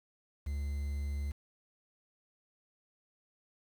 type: tone with quantisation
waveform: triangle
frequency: 71.4 Hz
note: D2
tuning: 48 cents flat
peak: -31 dBFS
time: 0.46-1.32 s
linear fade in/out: 10 ms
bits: 9
effects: none